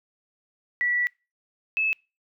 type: tone pair in turn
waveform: sine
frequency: 1951 / 2604 Hz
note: B6 / E7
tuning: -22 / -22 cents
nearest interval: perfect fourth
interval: 500 cents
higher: second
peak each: -21 / -21 dBFS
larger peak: neither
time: 0.81-1.07 / 1.77-1.93 s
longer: first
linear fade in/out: 0 ms
effects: noise-tail reverb RT60 0.3 s tail -26 dB re dry